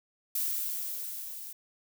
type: noise with level ramp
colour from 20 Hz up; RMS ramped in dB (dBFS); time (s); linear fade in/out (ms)
violet; -30 to -43; 0.35-1.53; 5
effects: none